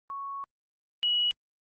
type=tone pair in turn; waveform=sine; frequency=1108.7 / 2921 Hz; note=C#6 / F#7; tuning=0 / -23 cents; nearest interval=octave + perfect fourth; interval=1677 cents; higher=second; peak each=-34 / -23 dBFS; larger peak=second; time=0.1-0.44 / 1.03-1.31 s; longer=first; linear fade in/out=0 ms; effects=Opus 32 kbps